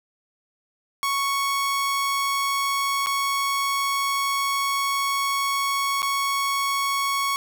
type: tone with dropouts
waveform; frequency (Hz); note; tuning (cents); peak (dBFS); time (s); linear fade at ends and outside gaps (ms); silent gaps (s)
sawtooth; 1108.7; C#6; 0; -18; 1.03-7.36; 0; 3.061-3.069 / 6.02-6.029
effects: none